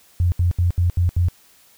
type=tone bursts; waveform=sine; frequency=87.9 Hz; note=F2; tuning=12 cents sharp; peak=-14 dBFS; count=6; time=0.2-1.285 s; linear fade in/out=0 ms; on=120 ms; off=73 ms; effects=white hiss -53 dBFS RMS until 1.77 s